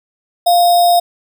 sine tone with sample-and-hold, 698.5 Hz, F5, in tune, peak -7 dBFS, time 0.46-1 s, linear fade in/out 10 ms, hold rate 4410 Hz, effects none

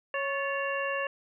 harmonic tone with a mistuned harmonic, 553 Hz, C#5, 4 cents flat, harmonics 1 / 2 / 3 / 4 / 5, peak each -32 / -35 / -34 / -45 / -36 dBFS, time 0.14-1.07 s, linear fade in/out 2 ms, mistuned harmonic 3, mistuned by +77 cents, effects none

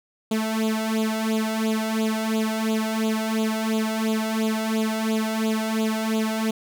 sawtooth tone with flanger, 220 Hz, A3, in tune, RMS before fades -24 dBFS, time 0.31-6.51 s, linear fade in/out 5 ms, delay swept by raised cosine 0.27 to 1.47 ms, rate 2.9 Hz, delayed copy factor +0.85, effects none

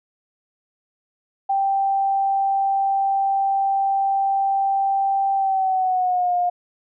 sine tone with pitch glide, 784 to 710.7 Hz, G5 to F5, 0 to +30 cents, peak -17 dBFS, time 1.49-6.5 s, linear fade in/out 10 ms, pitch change -170 cents, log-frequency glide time 5.35-6.35 s, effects none

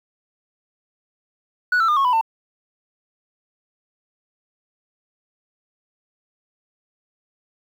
sine tone with pitch steps, 1471 / 1333.4 / 1208.7 / 1095.7 / 993.2 / 900.3 Hz, F#6 / E6 / D6 / C#6 / B5 / A5, -11 / +19 / +49 / -20 / +9 / +39 cents, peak -12 dBFS, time 1.72-2.212 s, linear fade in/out 5 ms, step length 82 ms, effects tanh soft clip ceiling -14 dBFS + 8-bit

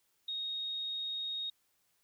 sine tone, 3736 Hz, A#7, 3 cents sharp, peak -35 dBFS, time 0.28-1.5 s, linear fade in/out 5 ms, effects white hiss -75 dBFS RMS until 2.03 s

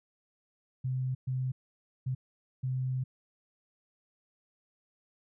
sine tone bursts at uneven times, 129.2 Hz, C3, 21 cents flat, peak -29 dBFS, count 4, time 0.84-1.15 / 1.27-1.52 / 2.06-2.15 / 2.63-3.04 s, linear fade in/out 10 ms, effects none

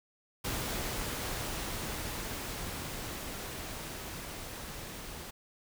pink noise with level ramp, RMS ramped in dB -35 to -44 dBFS, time 0.44-5.31 s, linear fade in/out 10 ms, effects none

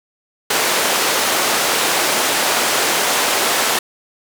pink band-pass noise, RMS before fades -17 dBFS, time 0.5-3.79 s, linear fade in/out 5 ms, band 460 to 13000 Hz, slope 12 dB/octave, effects none

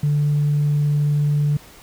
sine tone, 146.83 Hz, D3, in tune, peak -14 dBFS, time 0.03-1.57 s, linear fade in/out 5 ms, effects tanh soft clip ceiling -12 dBFS + pink hiss -45 dBFS RMS until 1.82 s

